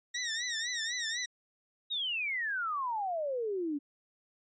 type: tone with vibrato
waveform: 15% pulse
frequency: 1878 Hz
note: A#6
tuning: 12 cents sharp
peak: -26 dBFS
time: 0.14-1.26 s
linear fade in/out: 10 ms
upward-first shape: triangle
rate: 4 Hz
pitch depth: 130 cents each way
type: exponential sweep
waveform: sine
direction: down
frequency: 3841 to 277.2 Hz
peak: -31 dBFS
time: 1.9-3.79 s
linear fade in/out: 20 ms
effects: resampled to 16000 Hz